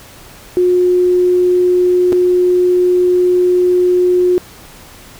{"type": "tone with dropouts", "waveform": "sine", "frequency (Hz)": 360, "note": "F#4", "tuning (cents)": -47, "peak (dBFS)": -8, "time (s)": [0.57, 4.38], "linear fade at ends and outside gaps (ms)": 0, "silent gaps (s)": [2.123, 2.128], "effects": ["pink hiss -38 dBFS RMS until 5.19 s"]}